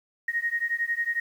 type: beating tone pair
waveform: sine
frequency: 1864.7 / 1875.7 Hz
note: A#6 / A#6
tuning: 0 / +10 cents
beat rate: 11 Hz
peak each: -28 dBFS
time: 0.28-1.2 s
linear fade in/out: 5 ms
effects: 9-bit